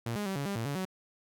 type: tone with pitch steps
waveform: sawtooth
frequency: 116.6 / 206.8 / 192.6 / 140.7 / 199.5 / 114.1 / 142.1 / 187.5 Hz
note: A#2 / G#3 / G3 / C#3 / G3 / A#2 / C#3 / F#3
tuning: +1 / -7 / -30 / +26 / +31 / -37 / +43 / +23 cents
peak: -28 dBFS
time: 0.06-0.852 s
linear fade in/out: 5 ms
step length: 99 ms
effects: none